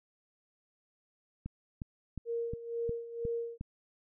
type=click train; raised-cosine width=5 ms; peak=-26 dBFS; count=7; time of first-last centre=1.46-3.611 s; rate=2.79 Hz
type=tone with tremolo; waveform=sine; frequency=466.2 Hz; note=A#4; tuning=in tune; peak=-31 dBFS; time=2.25-3.58 s; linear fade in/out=50 ms; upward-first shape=sine; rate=2.1 Hz; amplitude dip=75%
effects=none